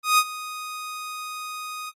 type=tone with ADSR envelope; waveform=sawtooth; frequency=1244.5 Hz; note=D#6; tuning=in tune; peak=-10 dBFS; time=0.03-1.92 s; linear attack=150 ms; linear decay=56 ms; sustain=-18 dB; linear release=42 ms; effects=AAC 48 kbps